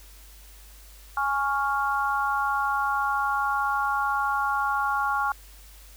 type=chord; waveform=sine; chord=Db major; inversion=second; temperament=equal; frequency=830.6 / 1108.7 / 1396.9 Hz; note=Ab5 / Db6 / F6; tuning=0 / 0 / 0 cents; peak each=-27 dBFS; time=1.17-5.32 s; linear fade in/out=2 ms; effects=added 50 Hz sine -47 dBFS peak until 5.96 s + white hiss -52 dBFS RMS until 5.96 s